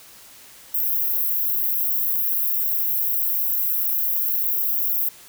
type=high-pass noise; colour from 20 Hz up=white; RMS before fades=-22 dBFS; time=0.74-5.09 s; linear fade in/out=5 ms; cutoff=12000 Hz; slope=96 dB/octave; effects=white hiss -46 dBFS RMS until 5.28 s